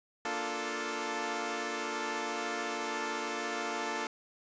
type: chord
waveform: 10% pulse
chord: Bb major seventh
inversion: none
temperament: equal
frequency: 233.1 / 293.7 / 349.2 / 440 Hz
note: Bb3 / D4 / F4 / A4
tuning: 0 / 0 / 0 / 0 cents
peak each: -33 / -32 / -31 / -29 dBFS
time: 0.25-4.07 s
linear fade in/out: 2 ms
effects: resampled to 16000 Hz + 10-bit